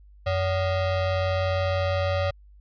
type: ring-modulated tone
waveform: square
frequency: 329.6 Hz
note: E4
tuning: in tune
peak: -20 dBFS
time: 0.26-2.31 s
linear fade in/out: 10 ms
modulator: 239 Hz
effects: added 50 Hz sine -48 dBFS peak until 2.6 s + resampled to 11025 Hz